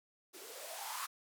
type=noise with band-pass filter sweep; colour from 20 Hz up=violet; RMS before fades=-45 dBFS; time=0.33-1.07 s; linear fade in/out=20 ms; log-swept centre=340 to 1200 Hz; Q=6.8; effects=none